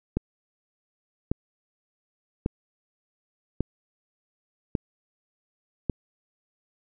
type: click train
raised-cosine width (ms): 3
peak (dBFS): -11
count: 6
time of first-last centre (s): 0.17-5.897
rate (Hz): 0.873
effects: none